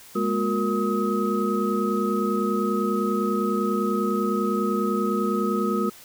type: tone cluster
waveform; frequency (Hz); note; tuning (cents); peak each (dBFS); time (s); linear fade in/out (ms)
sine; 207.3 / 237.3 / 361 / 466.2 / 1267; G#3 / A#3 / F#4 / A#4 / D#6; -3 / +31 / -43 / 0 / +31; -25 / -29 / -27 / -30 / -28; 0.15-5.9; 10
effects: white hiss -47 dBFS RMS until 6.04 s